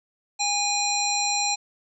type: harmonic tone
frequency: 819 Hz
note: G#5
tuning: 24 cents flat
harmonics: 1 / 3 / 5 / 7 / 9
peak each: -27 / -30 / -27 / -31 / -28 dBFS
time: 0.39-1.56 s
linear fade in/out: 20 ms
effects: none